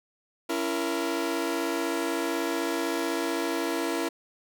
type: chord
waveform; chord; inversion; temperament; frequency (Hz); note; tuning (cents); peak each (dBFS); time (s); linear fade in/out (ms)
sawtooth; A# diminished; first; just; 279.7 / 335.6 / 466.2; C#4 / E4 / A#4; +16 / +31 / 0; -29 / -25 / -29; 0.49-4.09; 10
effects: none